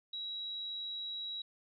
sine tone, 3873 Hz, B7, 35 cents flat, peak -38 dBFS, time 0.13-1.42 s, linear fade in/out 5 ms, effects none

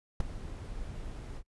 brown noise with ADSR envelope, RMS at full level -26 dBFS, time 0.2-1.43 s, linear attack 4 ms, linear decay 10 ms, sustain -14 dB, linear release 61 ms, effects noise-tail reverb RT60 0.1 s tail -26 dB re dry + resampled to 24000 Hz

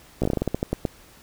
slowing click train, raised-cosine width 2 ms, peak -9 dBFS, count 13, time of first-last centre 0.22-0.852 s, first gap 15 ms, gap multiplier 1.21, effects pink hiss -51 dBFS RMS until 1.22 s

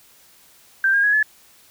sine tone with pitch steps, 1571 / 1618.9 / 1668.3 / 1719.1 Hz, G6 / G#6 / G#6 / A6, +3 / -45 / +7 / -41 cents, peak -14 dBFS, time 0.84-1.228 s, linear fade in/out 2 ms, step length 97 ms, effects white hiss -52 dBFS RMS until 1.7 s

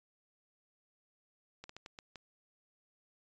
slowing click train, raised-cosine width 0.2 ms, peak -30 dBFS, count 6, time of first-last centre 1.64-2.157 s, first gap 54 ms, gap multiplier 1.33, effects resampled to 16000 Hz

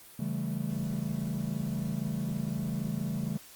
triangle chord, A dominant seventh, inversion first, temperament equal, 138.59 / 164.81 / 196 / 220 Hz, C#3 / E3 / G3 / A3, 0 / 0 / 0 / 0 cents, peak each -34 dBFS, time 0.19-3.38 s, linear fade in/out 5 ms, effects white hiss -52 dBFS RMS until 3.55 s + Opus 32 kbps

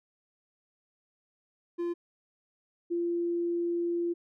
triangle / sine tone pair in turn, 345.2 / 343.8 Hz, F4 / F4, -20 / -27 cents, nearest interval unison, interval 7 cents, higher first, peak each -27 dBFS, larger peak neither, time 1.78-1.94 / 2.9-4.14 s, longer second, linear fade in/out 20 ms, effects none

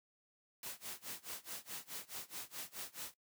white noise with tremolo, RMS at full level -44 dBFS, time 0.63-3.14 s, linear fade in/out 2 ms, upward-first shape sine, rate 4.7 Hz, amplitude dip 95%, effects noise-tail reverb RT60 0.1 s tail -19 dB re dry + high-pass 100 Hz 12 dB/octave

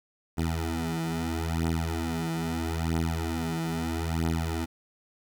15% pulse beating tone pair, 81.7 / 82.47 Hz, E2 / E2, -15 / +1 cents, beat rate 0.77 Hz, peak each -24 dBFS, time 0.37-4.66 s, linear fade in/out 20 ms, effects 10-bit

